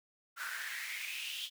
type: noise with high-pass filter sweep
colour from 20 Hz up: pink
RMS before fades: -41 dBFS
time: 0.36-1.5 s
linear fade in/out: 50 ms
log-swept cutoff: 1400 to 3300 Hz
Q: 6.6
effects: none